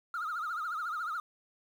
triangle tone with vibrato, 1318.5 Hz, E6, in tune, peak -30 dBFS, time 0.14-1.2 s, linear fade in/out 2 ms, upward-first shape triangle, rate 14 Hz, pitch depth 170 cents each way, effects tanh soft clip ceiling -29 dBFS + 10-bit

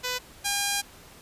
5% pulse tone pair in turn, 499.4 / 806.7 Hz, B4 / G5, +19 / +49 cents, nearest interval minor sixth, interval 830 cents, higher second, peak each -16 / -13 dBFS, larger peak second, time 0.03-0.19 / 0.44-0.82 s, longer second, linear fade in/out 20 ms, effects pink hiss -50 dBFS RMS until 1.21 s + resampled to 32000 Hz

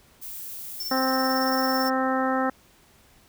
violet noise, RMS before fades -37 dBFS, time 0.21-1.9 s, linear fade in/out 20 ms
triangle tone with tremolo, 5390 Hz, E8, 38 cents sharp, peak -27 dBFS, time 0.8-1.9 s, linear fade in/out 2 ms, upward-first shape sine, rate 18 Hz, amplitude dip 60%
harmonic tone, 261.6 Hz, C4, in tune, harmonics 1 / 2 / 3 / 4 / 5 / 6 / 7, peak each -26 / -28 / -28 / -33 / -29 / -36 / -34 dBFS, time 0.91-2.5 s, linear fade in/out 5 ms
effects pink hiss -57 dBFS RMS until 3.28 s

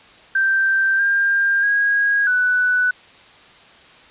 sine tone with pitch steps, 1567 / 1600 / 1642 / 1489 Hz, G6 / G6 / G#6 / F#6, -1 / +35 / -20 / +11 cents, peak -14 dBFS, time 0.35-2.91 s, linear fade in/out 5 ms, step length 640 ms, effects white hiss -46 dBFS RMS until 4.1 s + resampled to 8000 Hz

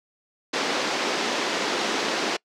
pink band-pass noise, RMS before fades -26 dBFS, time 0.53-2.37 s, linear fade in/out 10 ms, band 260 to 5900 Hz, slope 24 dB/octave, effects noise-tail reverb RT60 0.1 s tail -25 dB re dry

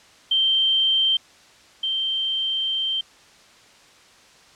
sine tone pair in turn, 3136 / 3136 Hz, G7 / G7, 0 / 0 cents, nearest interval unison, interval 0 cents, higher neither, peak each -16 / -21 dBFS, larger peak first, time 0.31-1.17 / 1.83-3.01 s, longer second, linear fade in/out 5 ms, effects white hiss -51 dBFS RMS until 4.55 s + low-pass 6000 Hz 12 dB/octave

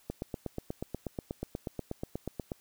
click train, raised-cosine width 2 ms, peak -21 dBFS, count 21, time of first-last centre 0.1-2.518 s, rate 8.27 Hz, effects white hiss -64 dBFS RMS until 2.6 s

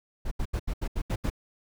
brown noise bursts, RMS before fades -28 dBFS, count 8, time 0.25-1.301 s, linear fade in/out 10 ms, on 64 ms, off 77 ms, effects none

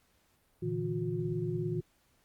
sine tone cluster, 116.6 / 146.4 / 163.6 / 359.1 Hz, A#2 / D3 / E3 / F4, +1 / -5 / -13 / +48 cents, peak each -37 / -38 / -36 / -35 dBFS, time 0.62-1.81 s, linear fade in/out 10 ms, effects pink hiss -70 dBFS RMS until 2.24 s + Opus 48 kbps

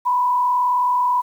sine tone with frequency modulation, 987.8 Hz, B5, in tune, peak -15 dBFS, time 0.05-1.22 s, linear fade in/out 20 ms, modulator 38.6 Hz, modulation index 0.56, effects 8-bit

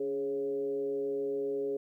sine tone with frequency modulation, 415.3 Hz, G#4, in tune, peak -30 dBFS, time 0-1.77 s, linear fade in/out 5 ms, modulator 132 Hz, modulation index 0.58, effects 12-bit

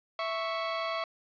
sawtooth tone pair together, 659.2 / 1108.7 Hz, E5 / C#6, 0 / 0 cents, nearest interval major sixth, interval 900 cents, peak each -29 / -30 dBFS, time 0.19-1.04 s, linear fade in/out 2 ms, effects resampled to 11025 Hz + 10-bit

